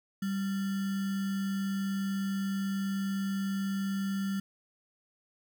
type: tone with sample-and-hold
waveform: sine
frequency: 195.5 Hz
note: G3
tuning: 4 cents flat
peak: -29 dBFS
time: 0.22-4.4 s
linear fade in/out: 5 ms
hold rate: 1575 Hz
effects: none